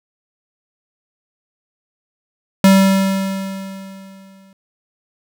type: tone with exponential decay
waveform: square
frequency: 193.3 Hz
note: G3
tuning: 24 cents flat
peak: -6 dBFS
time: 2.64-4.53 s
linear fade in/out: 2 ms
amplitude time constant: 410 ms
effects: none